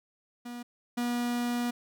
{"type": "tone pair in turn", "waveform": "45% pulse", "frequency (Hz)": [241.3, 241.3], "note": ["B3", "B3"], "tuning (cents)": [-40, -40], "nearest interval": "unison", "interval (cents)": 0, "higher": "neither", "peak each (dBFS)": [-38, -28], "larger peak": "second", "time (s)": [[0.45, 0.63], [0.97, 1.71]], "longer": "second", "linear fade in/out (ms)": 10, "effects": []}